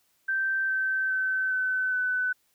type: tone with pitch steps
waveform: sine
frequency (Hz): 1560 / 1545.6 / 1531.4 / 1517.3 / 1503.4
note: G6 / G6 / G6 / F#6 / F#6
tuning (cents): -9 / -25 / -41 / +43 / +27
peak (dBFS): -24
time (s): 0.28-2.33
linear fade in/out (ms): 10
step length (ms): 410
effects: white hiss -69 dBFS RMS until 2.54 s